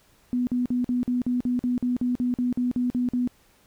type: tone bursts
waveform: sine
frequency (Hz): 246.9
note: B3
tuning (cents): 0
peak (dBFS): -21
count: 16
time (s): 0.33-3.275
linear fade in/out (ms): 0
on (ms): 140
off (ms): 47
effects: pink hiss -60 dBFS RMS until 3.66 s